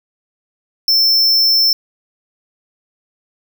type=tone; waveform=square; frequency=5340 Hz; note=E8; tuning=22 cents sharp; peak=-10 dBFS; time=0.88-1.73 s; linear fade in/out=2 ms; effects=none